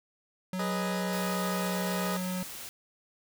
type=tone with pitch glide; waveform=square; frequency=185 to 183.4 Hz; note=F#3 to F#3; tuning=0 to -15 cents; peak=-32 dBFS; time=0.53-2.43 s; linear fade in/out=2 ms; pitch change=-15 cents; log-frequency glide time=0.72-1.97 s
type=chord; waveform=20% pulse; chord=G# minor; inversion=none; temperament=equal; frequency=415.3 / 493.9 / 622.3 Hz; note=G#4 / B4 / D#5; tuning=0 / 0 / 0 cents; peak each=-33 / -33 / -31 dBFS; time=0.59-2.17 s; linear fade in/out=5 ms
type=noise; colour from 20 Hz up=white; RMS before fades=-42 dBFS; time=1.13-2.69 s; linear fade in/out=0 ms
effects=none